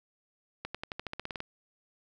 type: accelerating click train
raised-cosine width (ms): 0.3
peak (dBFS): -20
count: 12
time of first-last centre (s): 0.65-1.404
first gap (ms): 96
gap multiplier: 0.93
effects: none